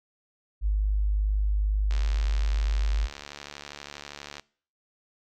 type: tone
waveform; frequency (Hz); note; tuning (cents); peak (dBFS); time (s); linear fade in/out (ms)
sine; 51.1; G#1; -27; -21; 0.61-3.09; 50
type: click train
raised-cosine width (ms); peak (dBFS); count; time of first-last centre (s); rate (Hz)
0.2; -21; 181; 1.91-4.396; 72.4
effects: noise-tail reverb RT60 0.5 s tail -23 dB re dry